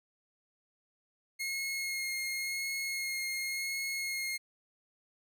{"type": "tone with vibrato", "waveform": "sawtooth", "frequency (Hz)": 2154, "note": "C7", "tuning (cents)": 50, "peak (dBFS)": -30, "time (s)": [1.39, 4.38], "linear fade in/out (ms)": 20, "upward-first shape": "sine", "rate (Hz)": 0.92, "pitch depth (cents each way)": 13, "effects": []}